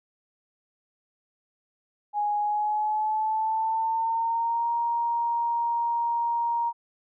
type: tone with pitch glide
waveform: sine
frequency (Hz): 830.6 to 937.7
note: G#5 to A#5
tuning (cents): 0 to +10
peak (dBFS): -23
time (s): 2.13-6.73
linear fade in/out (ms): 50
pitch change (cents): +210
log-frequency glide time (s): 2.39-4.7
effects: none